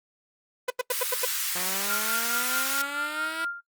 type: tone bursts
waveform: sawtooth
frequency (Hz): 501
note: B4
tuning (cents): +25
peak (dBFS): -20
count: 6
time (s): 0.68-1.253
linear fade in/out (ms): 5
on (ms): 23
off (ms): 87
type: high-pass noise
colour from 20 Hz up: white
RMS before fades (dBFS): -29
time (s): 0.9-2.82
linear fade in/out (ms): 5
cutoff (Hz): 1200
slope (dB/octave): 24
type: linear sweep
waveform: 5% pulse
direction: up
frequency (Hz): 176.8 to 329.6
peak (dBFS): -22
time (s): 1.55-3.45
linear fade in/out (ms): 5
type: tone with tremolo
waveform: sine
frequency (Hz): 1396.9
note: F6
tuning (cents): 0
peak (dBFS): -26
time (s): 1.87-3.61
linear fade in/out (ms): 50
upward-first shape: sine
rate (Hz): 4.6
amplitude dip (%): 70
effects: noise-tail reverb RT60 0.1 s tail -21 dB re dry + Opus 24 kbps